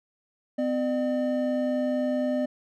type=tone pair together; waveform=triangle; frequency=254.4 / 601.8 Hz; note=C4 / D5; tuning=-48 / +42 cents; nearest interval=octave + minor third; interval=1490 cents; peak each=-24 / -25 dBFS; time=0.58-2.46 s; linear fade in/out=10 ms; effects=none